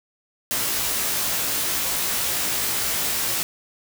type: noise with comb filter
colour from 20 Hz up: white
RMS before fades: -24 dBFS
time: 0.51-3.43 s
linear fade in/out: 0 ms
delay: 18 ms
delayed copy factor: +0.9
effects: none